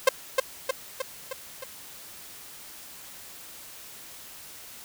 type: tone with echo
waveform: sawtooth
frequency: 526 Hz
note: C5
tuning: 9 cents sharp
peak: -10 dBFS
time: 0.07-0.09 s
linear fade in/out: 5 ms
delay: 310 ms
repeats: 5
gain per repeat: -4 dB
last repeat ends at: 1.64 s
effects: white hiss -45 dBFS RMS until 4.84 s